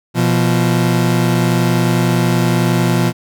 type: tone pair together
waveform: 30% pulse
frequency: 122.6 / 173.38 Hz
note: B2 / F3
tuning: -12 / -12 cents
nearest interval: tritone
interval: 600 cents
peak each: -12 dBFS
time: 0.14-3.13 s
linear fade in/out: 50 ms
effects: none